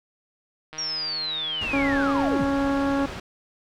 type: click train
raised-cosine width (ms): 0.3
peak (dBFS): -23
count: 239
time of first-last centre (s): 0.73-2.256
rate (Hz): 156
type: linear sweep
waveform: sine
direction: down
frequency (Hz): 5680 to 52.4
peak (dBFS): -26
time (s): 0.78-2.45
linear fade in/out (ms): 5
type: low-pass noise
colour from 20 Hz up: pink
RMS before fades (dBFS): -35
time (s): 1.61-3.2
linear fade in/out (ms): 5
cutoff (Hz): 3900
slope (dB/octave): 12
type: harmonic tone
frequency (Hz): 277.3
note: C#4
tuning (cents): +1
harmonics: 1 / 2 / 3 / 4 / 5 / 6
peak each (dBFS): -22 / -28 / -32 / -34 / -36 / -38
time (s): 1.73-3.06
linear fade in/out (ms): 5
effects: none